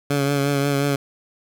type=tone with vibrato; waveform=15% pulse; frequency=141.1 Hz; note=C#3; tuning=31 cents sharp; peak=-12 dBFS; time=0.1-0.96 s; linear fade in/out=5 ms; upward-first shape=triangle; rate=5.6 Hz; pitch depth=36 cents each way; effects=none